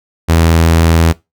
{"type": "tone", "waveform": "sawtooth", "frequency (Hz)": 82.41, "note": "E2", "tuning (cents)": 0, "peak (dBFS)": -3, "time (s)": [0.28, 1.13], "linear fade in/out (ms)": 20, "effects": ["noise-tail reverb RT60 0.2 s tail -20 dB re dry"]}